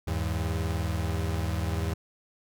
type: tone pair together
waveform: 35% pulse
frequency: 80.1 / 100.52 Hz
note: E2 / G2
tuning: -49 / +44 cents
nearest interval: major third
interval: 393 cents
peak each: -27 / -30 dBFS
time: 0.07-1.94 s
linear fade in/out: 10 ms
effects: none